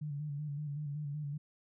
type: tone with vibrato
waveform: sine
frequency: 146.8 Hz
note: D3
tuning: in tune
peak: -36 dBFS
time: 0.01-1.38 s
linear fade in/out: 10 ms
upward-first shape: square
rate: 5.3 Hz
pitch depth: 46 cents each way
effects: none